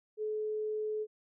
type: tone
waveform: sine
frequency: 428.9 Hz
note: A4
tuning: 44 cents flat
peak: -32 dBFS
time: 0.17-1.07 s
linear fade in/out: 50 ms
effects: none